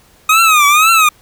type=tone with vibrato; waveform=25% pulse; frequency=1244.5 Hz; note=D#6; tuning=in tune; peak=-3 dBFS; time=0.29-1.09 s; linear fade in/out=5 ms; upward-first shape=triangle; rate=2 Hz; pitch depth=160 cents each way; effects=pink hiss -48 dBFS RMS until 1.21 s